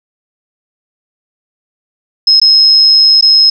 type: tone with dropouts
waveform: sine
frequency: 5150 Hz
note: E8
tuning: 41 cents flat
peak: -3 dBFS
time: 2.27-3.5 s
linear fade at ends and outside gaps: 5 ms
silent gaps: 2.4-2.415 / 3.211-3.224 s
effects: none